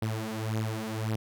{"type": "beating tone pair", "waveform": "sawtooth", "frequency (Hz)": [109, 110.8], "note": ["A2", "A2"], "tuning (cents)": [-16, 13], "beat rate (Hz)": 1.8, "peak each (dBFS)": -29, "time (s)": [0.02, 1.16], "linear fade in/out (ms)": 5, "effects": []}